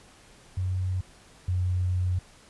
sine tone pair in turn, 92.5 / 90.81 Hz, F#2 / F#2, 0 / -32 cents, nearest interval unison, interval 32 cents, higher first, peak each -25 / -23 dBFS, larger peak second, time 0.57-1.01 / 1.48-2.19 s, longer second, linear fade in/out 5 ms, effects pink hiss -54 dBFS RMS until 2.49 s + resampled to 24000 Hz

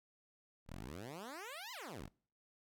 10% pulse exponential two-way sweep, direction up then down, 32.7 to 1062 to 32.7 Hz, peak -38 dBFS, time 0.66-2.1 s, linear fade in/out 50 ms, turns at 1.72 s, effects noise-tail reverb RT60 0.5 s tail -25 dB re dry

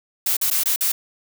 blue noise with dropouts, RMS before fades -20 dBFS, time 0.26-0.92 s, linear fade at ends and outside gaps 5 ms, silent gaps 0.368-0.413 / 0.502-0.511 / 0.636-0.657 / 0.761-0.808 s, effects none

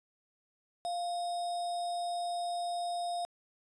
sine tone with sample-and-hold, 698.5 Hz, F5, in tune, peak -32 dBFS, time 0.85-3.25 s, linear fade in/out 0 ms, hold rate 4410 Hz, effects resampled to 22050 Hz

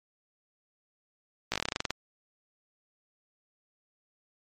slowing click train, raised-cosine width 0.2 ms, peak -11 dBFS, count 13, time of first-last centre 1.52-1.906 s, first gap 17 ms, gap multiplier 1.11, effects MP3 64 kbps

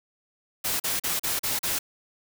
white noise bursts, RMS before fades -27 dBFS, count 6, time 0.64-1.79 s, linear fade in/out 10 ms, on 160 ms, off 38 ms, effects none

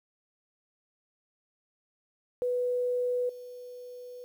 sine tone with level steps, 493.9 Hz, B4, in tune, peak -26 / -41 dBFS, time 2.42-4.24 s, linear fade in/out 0 ms, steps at 3.29 s, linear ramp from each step 5 ms, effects 10-bit

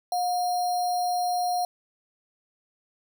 sine tone with sample-and-hold, 718 Hz, F5, 48 cents sharp, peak -23 dBFS, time 0.12-1.65 s, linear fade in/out 2 ms, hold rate 4900 Hz, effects none

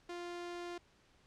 sawtooth tone, 349.2 Hz, F4, in tune, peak -38 dBFS, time 0.09-0.78 s, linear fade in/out 5 ms, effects pink hiss -68 dBFS RMS until 1.26 s + low-pass 6000 Hz 12 dB/octave

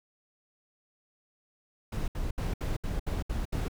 brown noise bursts, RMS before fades -31 dBFS, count 8, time 1.92-3.683 s, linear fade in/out 5 ms, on 160 ms, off 69 ms, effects none

